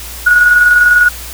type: tone with tremolo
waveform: sine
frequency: 1455 Hz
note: F#6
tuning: 29 cents flat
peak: -3 dBFS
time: 0.26-1.09 s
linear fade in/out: 10 ms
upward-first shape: square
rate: 20 Hz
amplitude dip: 35%
effects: added 60 Hz sine -29 dBFS peak until 1.33 s + white hiss -28 dBFS RMS until 1.33 s